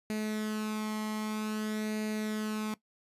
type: tone with flanger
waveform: sawtooth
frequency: 214.9 Hz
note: A3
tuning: 41 cents flat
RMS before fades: -34 dBFS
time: 0.1-2.74 s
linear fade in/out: 0 ms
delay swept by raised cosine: 0.45 to 0.96 ms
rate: 0.52 Hz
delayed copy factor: +0.55
effects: noise-tail reverb RT60 0.1 s tail -18 dB re dry + resampled to 32000 Hz